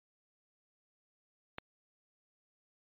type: click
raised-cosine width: 0.3 ms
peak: -23 dBFS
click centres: 1.584 s
effects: resampled to 8000 Hz